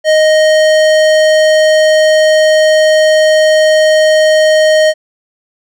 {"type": "tone with hard clipping", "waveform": "sine", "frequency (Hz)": 622.3, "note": "D#5", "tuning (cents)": 0, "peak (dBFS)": -7, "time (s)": [0.04, 4.94], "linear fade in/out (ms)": 50, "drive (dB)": 17, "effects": []}